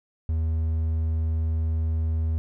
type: tone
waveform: triangle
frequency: 80.1 Hz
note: E2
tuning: 49 cents flat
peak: -20 dBFS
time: 0.29-2.38 s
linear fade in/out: 0 ms
effects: none